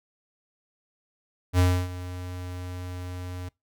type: tone with ADSR envelope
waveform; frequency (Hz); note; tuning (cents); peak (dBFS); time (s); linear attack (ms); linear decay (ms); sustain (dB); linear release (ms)
square; 90.2; F#2; -44; -17; 1.53-3.49; 59; 290; -17; 8
effects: noise-tail reverb RT60 0.2 s tail -24 dB re dry